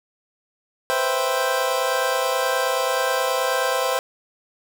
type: chord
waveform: 25% pulse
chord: C major seventh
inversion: third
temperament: equal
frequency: 493.9 / 523.3 / 659.3 / 784 Hz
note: B4 / C5 / E5 / G5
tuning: 0 / 0 / 0 / 0 cents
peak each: -24 / -19 / -23 / -24 dBFS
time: 0.9-3.99 s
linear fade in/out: 0 ms
effects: 8-bit